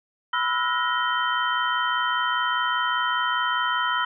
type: tone cluster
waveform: sine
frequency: 990 / 1311 / 1436 / 1881 / 3089 Hz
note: B5 / E6 / F6 / A#6 / G7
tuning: +4 / -10 / +48 / +15 / -26 cents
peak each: -26 / -27 / -27 / -31 / -30 dBFS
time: 0.33-4.05 s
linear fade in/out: 5 ms
effects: none